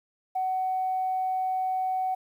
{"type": "tone", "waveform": "sine", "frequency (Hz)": 750, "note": "F#5", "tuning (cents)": 23, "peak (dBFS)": -24, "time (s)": [0.35, 2.15], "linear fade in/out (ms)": 10, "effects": ["tanh soft clip ceiling -20 dBFS", "10-bit"]}